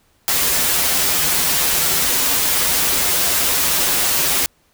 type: noise with comb filter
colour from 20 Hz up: white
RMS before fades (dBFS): -17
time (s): 0.28-4.46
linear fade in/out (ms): 0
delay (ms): 9.2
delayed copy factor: -0.8
effects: pink hiss -59 dBFS RMS until 4.73 s